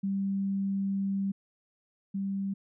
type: tone pair in turn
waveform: sine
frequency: 196 / 196 Hz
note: G3 / G3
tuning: 0 / 0 cents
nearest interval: unison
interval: 0 cents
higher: neither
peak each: -27 / -29 dBFS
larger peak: first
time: 0.03-1.32 / 2.14-2.54 s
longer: first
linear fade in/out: 10 ms
effects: none